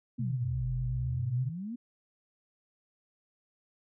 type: exponential two-way sweep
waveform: sine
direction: down then up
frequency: 249.5 to 38.88 to 249.5 Hz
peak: -35 dBFS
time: 0.18-1.76 s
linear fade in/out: 10 ms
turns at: 0.73 s
type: tone with vibrato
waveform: sine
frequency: 125.6 Hz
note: B2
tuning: 30 cents sharp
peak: -30 dBFS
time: 0.19-1.5 s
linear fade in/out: 10 ms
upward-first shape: sine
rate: 8.4 Hz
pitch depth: 24 cents each way
effects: none